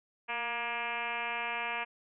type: tone with frequency modulation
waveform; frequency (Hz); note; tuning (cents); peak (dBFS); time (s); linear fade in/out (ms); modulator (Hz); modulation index
sine; 1661.2; G#6; 0; -32; 0.28-1.85; 20; 239; 4.3
effects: none